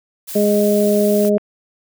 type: noise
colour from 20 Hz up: blue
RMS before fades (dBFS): -29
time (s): 0.27-1.3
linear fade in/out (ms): 20
type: harmonic tone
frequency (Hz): 206.9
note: G#3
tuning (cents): -6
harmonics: 1 / 2 / 3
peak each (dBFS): -16 / -16 / -17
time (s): 0.35-1.38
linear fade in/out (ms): 10
type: clicks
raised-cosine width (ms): 0.5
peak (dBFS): -21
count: 2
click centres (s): 1.25 / 1.381
effects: none